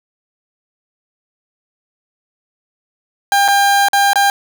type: tone with dropouts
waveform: 30% pulse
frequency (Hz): 800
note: G5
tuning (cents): +35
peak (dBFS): -7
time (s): 3.32-4.3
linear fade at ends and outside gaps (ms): 1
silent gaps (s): 3.48-3.484 / 3.885-3.932 / 4.133-4.157
effects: none